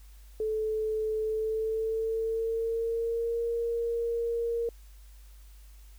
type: tone with pitch glide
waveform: sine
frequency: 435.1 to 466.3 Hz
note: A4 to A#4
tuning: -19 to +1 cents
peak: -27 dBFS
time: 0.4-4.69 s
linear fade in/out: 2 ms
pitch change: +120 cents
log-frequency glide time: 1.21-3.43 s
effects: added 50 Hz sine -48 dBFS peak until 5.98 s + white hiss -62 dBFS RMS until 5.98 s